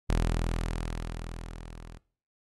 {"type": "tone with level ramp", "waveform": "sawtooth", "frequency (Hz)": 41.2, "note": "E1", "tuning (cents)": 0, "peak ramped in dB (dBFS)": [-19, -40], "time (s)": [0.09, 1.98], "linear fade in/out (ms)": 10, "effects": ["noise-tail reverb RT60 0.5 s tail -22 dB re dry", "AAC 32 kbps"]}